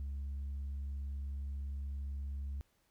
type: tone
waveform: sine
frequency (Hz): 69.5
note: C#2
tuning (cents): +5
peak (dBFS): -35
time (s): 0-2.61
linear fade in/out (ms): 0
effects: tanh soft clip ceiling -36 dBFS + pink hiss -75 dBFS RMS until 2.9 s